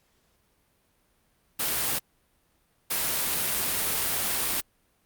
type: noise bursts at uneven times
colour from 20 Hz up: white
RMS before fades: -27 dBFS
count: 2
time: 1.59-1.99 / 2.9-4.61 s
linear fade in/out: 10 ms
effects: pink hiss -68 dBFS RMS until 5.05 s + Opus 48 kbps